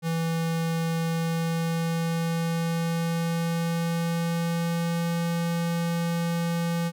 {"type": "tone with pitch glide", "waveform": "square", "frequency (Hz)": [164.81, 169.05], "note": ["E3", "E3"], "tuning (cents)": [0, 44], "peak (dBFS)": -25, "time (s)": [0.02, 6.92], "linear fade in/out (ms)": 50, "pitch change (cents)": 44, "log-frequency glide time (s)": [0.98, 5.18], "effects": []}